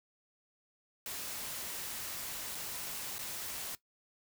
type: noise with dropouts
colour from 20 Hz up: white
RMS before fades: -41 dBFS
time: 1.06-3.75 s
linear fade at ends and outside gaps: 0 ms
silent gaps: 2.548-2.552 / 3.182-3.191 s
effects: noise-tail reverb RT60 0.1 s tail -17 dB re dry